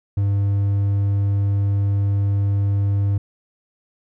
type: tone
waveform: triangle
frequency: 100 Hz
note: G2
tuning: 35 cents sharp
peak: -14 dBFS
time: 0.17-3.18 s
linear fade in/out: 5 ms
effects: none